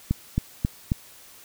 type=click train; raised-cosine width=5 ms; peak=-9 dBFS; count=4; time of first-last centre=0.11-0.919 s; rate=3.71 Hz; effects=white hiss -49 dBFS RMS until 1.44 s